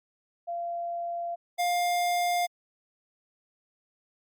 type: tone pair in turn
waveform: sine / square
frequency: 688 / 704.9 Hz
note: F5 / F5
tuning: -26 / +16 cents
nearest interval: unison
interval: 42 cents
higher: second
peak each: -30 / -25 dBFS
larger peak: second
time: 0.47-1.36 / 1.58-2.47 s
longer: neither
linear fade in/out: 20 ms
effects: Opus 48 kbps